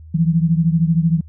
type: beating tone pair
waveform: sine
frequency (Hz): 161.9 / 174.9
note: E3 / F3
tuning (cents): -31 / +3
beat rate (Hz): 13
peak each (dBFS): -14 / -18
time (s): 0.14-1.21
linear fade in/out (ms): 10
effects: added 79 Hz sine -36 dBFS peak until 1.28 s

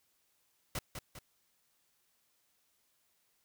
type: noise with echo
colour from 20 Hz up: pink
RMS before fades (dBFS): -37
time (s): 0.75-0.79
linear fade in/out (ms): 2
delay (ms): 200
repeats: 2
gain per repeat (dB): -6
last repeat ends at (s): 1.19
effects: white hiss -75 dBFS RMS until 3.44 s

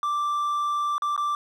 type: tone with dropouts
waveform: triangle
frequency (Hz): 1174.7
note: D6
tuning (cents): 0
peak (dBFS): -21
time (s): 0.03-1.35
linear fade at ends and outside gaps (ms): 1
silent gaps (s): 0.981-1.021 / 1.164-1.177
effects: none

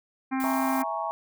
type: harmonic tone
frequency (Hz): 264.2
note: C4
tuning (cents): +17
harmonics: 1 / 3 / 4 / 5 / 6 / 7 / 8 / 9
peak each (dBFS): -26 / -33 / -36 / -41 / -40 / -44 / -43 / -43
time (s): 0.31-0.84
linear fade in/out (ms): 20
type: noise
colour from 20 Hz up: blue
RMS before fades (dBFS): -39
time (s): 0.4-0.82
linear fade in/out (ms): 0
type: chord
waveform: sine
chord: A# half-diminished seventh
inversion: second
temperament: equal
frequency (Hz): 659.3 / 830.6 / 932.3 / 1108.7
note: E5 / G#5 / A#5 / C#6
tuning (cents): 0 / 0 / 0 / 0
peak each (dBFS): -33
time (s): 0.44-1.11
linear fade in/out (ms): 0
effects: none

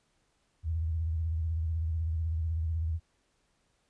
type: tone with vibrato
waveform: sine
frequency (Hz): 81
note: E2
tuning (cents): -30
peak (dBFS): -28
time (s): 0.63-3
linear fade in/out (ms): 50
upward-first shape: square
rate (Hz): 16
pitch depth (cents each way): 67
effects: pink hiss -73 dBFS RMS until 3.89 s + resampled to 22050 Hz

